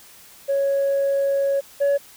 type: tone pair in turn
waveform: sine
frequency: 554 / 563.7 Hz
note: C#5 / C#5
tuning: -1 / +29 cents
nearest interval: unison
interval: 30 cents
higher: second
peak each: -16 / -13 dBFS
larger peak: second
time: 0.48-1.61 / 1.8-1.98 s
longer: first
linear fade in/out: 20 ms
effects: tanh soft clip ceiling -15 dBFS + white hiss -47 dBFS RMS until 2.16 s